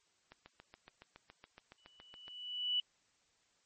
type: click train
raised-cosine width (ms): 0.3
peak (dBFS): -36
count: 15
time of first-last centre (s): 0.32-2.281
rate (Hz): 7.14
type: tone with exponential growth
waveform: sine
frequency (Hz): 2960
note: F#7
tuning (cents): 0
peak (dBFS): -29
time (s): 1.78-2.8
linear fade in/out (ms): 2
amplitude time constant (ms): 220
effects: white hiss -74 dBFS RMS until 3.65 s + MP3 32 kbps